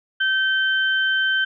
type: tone pair together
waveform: sine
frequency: 1547 / 3094 Hz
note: G6 / G7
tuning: -23 / -23 cents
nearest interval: octave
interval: 1200 cents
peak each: -18 / -24 dBFS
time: 0.2-1.45 s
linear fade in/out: 10 ms
effects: none